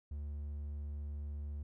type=tone; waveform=triangle; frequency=73 Hz; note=D2; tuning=10 cents flat; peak=-37 dBFS; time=0.11-1.63 s; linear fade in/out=5 ms; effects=none